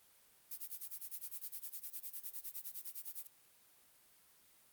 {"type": "noise with tremolo", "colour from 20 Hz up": "violet", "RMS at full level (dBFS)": -43, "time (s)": [0.51, 3.27], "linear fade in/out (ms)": 2, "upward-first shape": "sine", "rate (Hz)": 9.8, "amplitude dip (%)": 95, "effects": ["white hiss -67 dBFS RMS until 4.72 s", "Opus 32 kbps"]}